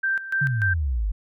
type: tone with tremolo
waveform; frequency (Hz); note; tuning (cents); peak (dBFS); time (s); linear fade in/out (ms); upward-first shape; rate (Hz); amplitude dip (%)
sine; 1568; G6; 0; -20; 0.03-0.74; 10; square; 3.4; 75
type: exponential sweep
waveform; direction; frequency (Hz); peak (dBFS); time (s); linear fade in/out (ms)
sine; down; 148 to 46.25; -21; 0.41-1.12; 10
effects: none